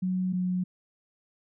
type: tone pair in turn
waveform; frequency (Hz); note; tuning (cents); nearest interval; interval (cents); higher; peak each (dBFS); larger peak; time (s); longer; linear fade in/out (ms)
sine; 184.5 / 182.07; F#3 / F#3; -5 / -28; unison; 23; first; -25 / -25; neither; 0.02-0.33 / 0.33-0.64; neither; 10
effects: none